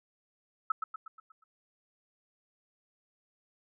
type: tone with echo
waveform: sine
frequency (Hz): 1300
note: E6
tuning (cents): -24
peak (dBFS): -24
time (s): 0.7-0.72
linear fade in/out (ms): 5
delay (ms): 120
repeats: 6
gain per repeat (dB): -6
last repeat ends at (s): 1.44
effects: none